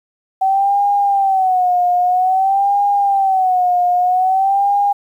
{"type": "tone with vibrato", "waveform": "sine", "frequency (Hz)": 760, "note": "F#5", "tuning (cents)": 46, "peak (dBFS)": -11, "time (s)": [0.41, 4.93], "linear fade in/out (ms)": 10, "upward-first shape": "sine", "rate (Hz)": 0.51, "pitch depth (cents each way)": 110, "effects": ["8-bit"]}